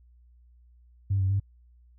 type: tone with pitch steps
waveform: sine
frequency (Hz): 98.1 / 95.1 / 98.8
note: G2 / F#2 / G2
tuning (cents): +2 / +48 / +14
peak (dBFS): -21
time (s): 1.1-1.4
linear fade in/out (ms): 10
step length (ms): 100
effects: tanh soft clip ceiling -17 dBFS + added 60 Hz sine -54 dBFS peak until 1.98 s